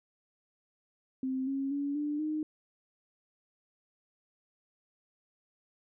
sine tone with pitch steps, 261.6 / 272.4 / 283.6 / 295.3 / 307.5 Hz, C4 / C#4 / C#4 / D4 / D#4, 0 / -30 / +40 / +10 / -20 cents, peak -30 dBFS, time 1.23-2.43 s, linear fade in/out 2 ms, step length 240 ms, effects none

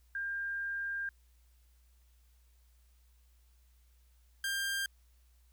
sine / sawtooth tone pair in turn, 1600 / 1594.2 Hz, G6 / G6, +35 / +29 cents, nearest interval unison, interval 6 cents, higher first, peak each -34 / -29 dBFS, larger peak second, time 0.15-1.09 / 4.44-4.86 s, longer first, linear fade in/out 2 ms, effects added 60 Hz sine -62 dBFS peak until 5.52 s + white hiss -74 dBFS RMS until 5.52 s

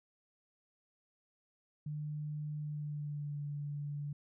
sine tone with pitch glide, 150 to 145.31 Hz, D3 to D3, +37 to -18 cents, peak -37 dBFS, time 1.86-4.13 s, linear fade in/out 5 ms, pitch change -55 cents, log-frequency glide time 2.6-3.41 s, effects none

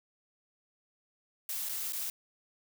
blue noise with dropouts, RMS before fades -36 dBFS, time 1.49-2.1 s, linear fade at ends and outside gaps 2 ms, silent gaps 1.689-1.693 / 1.924-1.931 s, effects none

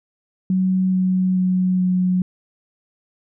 sine tone with pitch steps, 186.7 / 185.41 / 184.13 / 182.86 Hz, F#3 / F#3 / F#3 / F#3, +16 / +4 / -8 / -20 cents, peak -15 dBFS, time 0.5-2.22 s, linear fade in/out 2 ms, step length 430 ms, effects none

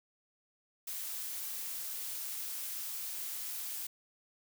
blue noise, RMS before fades -40 dBFS, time 0.87-3.87 s, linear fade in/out 5 ms, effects none

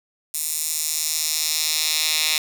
10% pulse tone with high-pass filter sweep, 155.56 Hz, D#3, in tune, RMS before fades -23 dBFS, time 0.34-2.38 s, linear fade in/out 2 ms, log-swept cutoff 8700 to 3300 Hz, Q 1.3, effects none

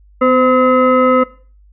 sine tone with frequency modulation, 514 Hz, C5, 31 cents flat, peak -8 dBFS, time 0.21-1.24 s, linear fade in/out 10 ms, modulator 767 Hz, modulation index 1.2, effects noise-tail reverb RT60 0.4 s tail -19 dB re dry + added 50 Hz sine -43 dBFS peak until 1.72 s

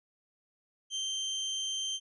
30% pulse tone, 3136 Hz, G7, in tune, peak -29 dBFS, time 0.9-2 s, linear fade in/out 50 ms, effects resampled to 24000 Hz

